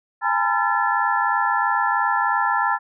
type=tone cluster; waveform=sine; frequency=817 / 900 / 1007 / 1360 / 1737 Hz; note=G#5 / A5 / B5 / F6 / A6; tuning=-29 / +39 / +33 / -46 / -23 cents; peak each=-24 dBFS; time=0.21-2.79 s; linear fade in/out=50 ms; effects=none